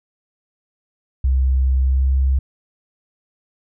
sine tone with pitch glide, 65.41 to 66.55 Hz, C2 to C2, 0 to +30 cents, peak -13 dBFS, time 1.24-2.39 s, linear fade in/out 5 ms, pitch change +30 cents, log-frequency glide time 1.81-2.12 s, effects none

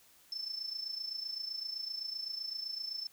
sine tone with amplitude modulation, 5290 Hz, E8, 5 cents sharp, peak -34 dBFS, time 0.32-3.07 s, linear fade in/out 2 ms, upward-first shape sine, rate 27.8 Hz, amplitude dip 70%, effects white hiss -63 dBFS RMS until 3.12 s

